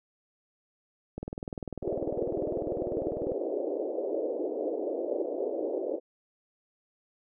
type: click train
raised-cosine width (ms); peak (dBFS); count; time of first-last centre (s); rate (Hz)
2; -22; 44; 1.18-3.319; 20.1
type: band-pass noise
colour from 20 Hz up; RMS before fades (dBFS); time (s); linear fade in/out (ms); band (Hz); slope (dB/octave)
white; -32; 1.82-6; 50; 310 to 590; 48
effects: none